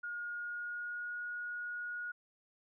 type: tone with pitch glide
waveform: sine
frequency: 1430 to 1446.6 Hz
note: F6 to F#6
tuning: +41 to -39 cents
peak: -38 dBFS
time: 0.03-2.12 s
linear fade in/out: 10 ms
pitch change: +20 cents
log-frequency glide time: 0.35-1.21 s
effects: none